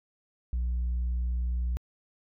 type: tone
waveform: sine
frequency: 60.7 Hz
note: B1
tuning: 29 cents flat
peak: -24 dBFS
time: 0.53-1.77 s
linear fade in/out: 0 ms
effects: tanh soft clip ceiling -25 dBFS